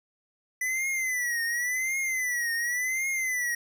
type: tone with vibrato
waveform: square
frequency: 1990 Hz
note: B6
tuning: 13 cents sharp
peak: -27 dBFS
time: 0.61-3.55 s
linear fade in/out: 5 ms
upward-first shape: triangle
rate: 0.91 Hz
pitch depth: 140 cents each way
effects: none